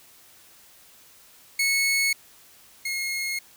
sawtooth tone pair in turn, 2200 / 2158 Hz, C#7 / C#7, -14 / -47 cents, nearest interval unison, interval 33 cents, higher first, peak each -17 / -23 dBFS, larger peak first, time 1.59-2.13 / 2.85-3.39 s, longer neither, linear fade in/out 5 ms, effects white hiss -53 dBFS RMS until 3.56 s

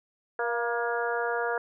harmonic tone with a mistuned harmonic, 236.9 Hz, A#3, 28 cents sharp, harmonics 2 / 3 / 4 / 5 / 6 / 7, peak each -30 / -33 / -35 / -39 / -33 / -35 dBFS, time 0.39-1.58 s, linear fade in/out 2 ms, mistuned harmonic 3, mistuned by -31 cents, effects none

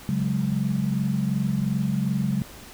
sine chord, C# suspended fourth, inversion none, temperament equal, 138.59 / 185 / 207.7 Hz, C#3 / F#3 / G#3, 0 / 0 / 0 cents, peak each -26 dBFS, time 0.09-2.42 s, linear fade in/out 0 ms, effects pink hiss -44 dBFS RMS until 2.73 s

